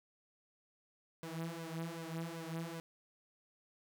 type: tone with flanger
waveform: sawtooth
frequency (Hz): 164.81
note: E3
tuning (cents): 0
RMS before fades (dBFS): -43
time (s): 1.23-2.8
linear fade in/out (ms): 0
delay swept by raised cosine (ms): 1.9 to 6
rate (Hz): 2.6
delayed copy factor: +0.85
effects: none